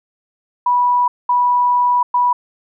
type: tone bursts at uneven times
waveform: sine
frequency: 980 Hz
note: B5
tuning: 14 cents flat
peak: -11 dBFS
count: 3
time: 0.66-1.08 / 1.29-2.03 / 2.14-2.33 s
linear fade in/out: 5 ms
effects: none